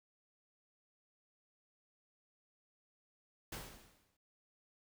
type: noise with exponential decay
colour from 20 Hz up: pink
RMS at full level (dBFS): -43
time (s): 3.52-4.17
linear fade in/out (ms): 5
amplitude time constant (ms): 140
effects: none